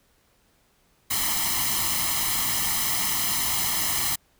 white noise with comb filter, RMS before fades -25 dBFS, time 1.1-4.16 s, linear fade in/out 10 ms, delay 0.98 ms, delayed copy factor +0.8, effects pink hiss -64 dBFS RMS until 4.39 s

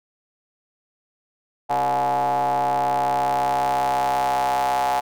45% pulse ring-modulated tone, 65.41 Hz, C2, in tune, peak -16 dBFS, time 1.69-5.01 s, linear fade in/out 20 ms, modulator 785 Hz, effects none

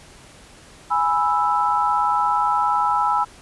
sine chord, E major, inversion first, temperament equal, 830.6 / 987.8 / 1318.5 Hz, G#5 / B5 / E6, 0 / 0 / 0 cents, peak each -21 dBFS, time 0.9-3.25 s, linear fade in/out 20 ms, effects pink hiss -46 dBFS RMS until 3.41 s + resampled to 24000 Hz

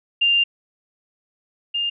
sine tone pair in turn, 2794 / 2812 Hz, F7 / F7, 0 / +11 cents, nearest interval unison, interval 11 cents, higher second, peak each -14 / -20 dBFS, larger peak first, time 0.21-0.44 / 1.74-1.9 s, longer first, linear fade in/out 10 ms, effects none

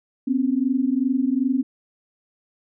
sine tone pair together, 250.7 / 273.3 Hz, B3 / C#4, +26 / -24 cents, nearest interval minor second, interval 150 cents, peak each -21 dBFS, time 0.27-1.63 s, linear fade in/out 10 ms, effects none

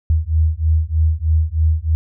sine beating tone pair, 77.78 / 80.98 Hz, D#2 / E2, 0 / -30 cents, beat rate 3.2 Hz, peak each -16 dBFS, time 0.1-1.95 s, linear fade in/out 0 ms, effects none

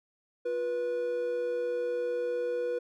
triangle tone pair together, 352.1 / 488.2 Hz, F4 / B4, +14 / -20 cents, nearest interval tritone, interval 566 cents, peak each -37 / -27 dBFS, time 0.45-2.79 s, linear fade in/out 10 ms, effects none

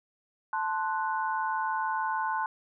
sine chord, F# diminished, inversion first, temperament equal, 880 / 1046.5 / 1480 Hz, A5 / C6 / F#6, 0 / 0 / 0 cents, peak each -30 / -32 / -34 dBFS, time 0.53-2.46 s, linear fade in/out 2 ms, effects none

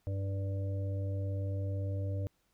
harmonic tone, 97.8 Hz, G2, 4 cents flat, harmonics 1 / 3 / 5 / 6, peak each -32 / -46 / -47 / -46 dBFS, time 0.07-2.27 s, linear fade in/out 0 ms, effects pink hiss -75 dBFS RMS until 2.53 s

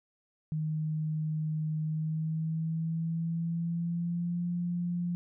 sine tone with pitch glide, 155.5 to 174.54 Hz, D#3 to F3, -1 to -1 cents, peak -29 dBFS, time 0.52-5.15 s, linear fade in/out 0 ms, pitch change +200 cents, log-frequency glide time 1.82-4.47 s, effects none

